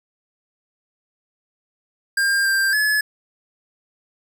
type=tone with pitch steps; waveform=square; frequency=1602 / 1583 / 1709 Hz; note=G6 / G6 / G#6; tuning=+37 / +17 / +49 cents; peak=-17 dBFS; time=2.17-3.01 s; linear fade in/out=5 ms; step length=280 ms; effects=none